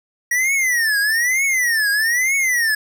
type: tone with vibrato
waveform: square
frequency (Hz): 1900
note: A#6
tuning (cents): +33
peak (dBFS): -16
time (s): 0.31-2.75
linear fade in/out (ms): 5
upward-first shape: triangle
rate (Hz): 1.1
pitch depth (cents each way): 280
effects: none